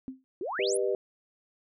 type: tone with exponential decay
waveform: sine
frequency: 261.6 Hz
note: C4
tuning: in tune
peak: -31 dBFS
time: 0.08-0.24 s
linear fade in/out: 0 ms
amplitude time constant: 33 ms
type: exponential sweep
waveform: sine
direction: up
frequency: 325.4 to 11175 Hz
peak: -31 dBFS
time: 0.41-0.77 s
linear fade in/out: 2 ms
type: chord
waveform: sine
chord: G augmented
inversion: none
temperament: just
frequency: 392 / 490 / 612.5 Hz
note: G4 / B4 / D#5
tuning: 0 / -14 / -27 cents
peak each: -28 / -30 / -33 dBFS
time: 0.59-0.95 s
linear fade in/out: 2 ms
effects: none